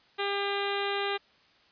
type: harmonic tone with a mistuned harmonic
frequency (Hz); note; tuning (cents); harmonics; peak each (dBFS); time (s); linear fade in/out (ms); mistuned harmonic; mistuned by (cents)
400.7; G4; +38; 1 / 2 / 3 / 4 / 5 / 6 / 7 / 8 / 9 / 10; -32 / -35 / -37 / -38 / -39 / -40 / -40 / -41 / -42 / -42; 0.18-1.18; 20; 10; -23
effects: white hiss -62 dBFS RMS until 1.71 s + resampled to 11025 Hz